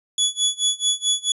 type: tone with tremolo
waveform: 25% pulse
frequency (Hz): 3403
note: G#7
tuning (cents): +41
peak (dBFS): -12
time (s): 0.18-1.32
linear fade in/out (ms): 2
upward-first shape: sine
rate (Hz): 4.6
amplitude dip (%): 95
effects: resampled to 32000 Hz